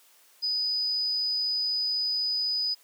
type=tone; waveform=sine; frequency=4978 Hz; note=D#8; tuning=in tune; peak=-25 dBFS; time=0.42-2.75 s; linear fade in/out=20 ms; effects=white hiss -59 dBFS RMS until 2.83 s + high-pass 400 Hz 12 dB/octave